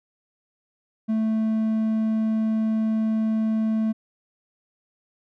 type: tone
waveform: triangle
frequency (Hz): 220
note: A3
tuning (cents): 0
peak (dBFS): -18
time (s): 1.08-3.93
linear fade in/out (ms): 20
effects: none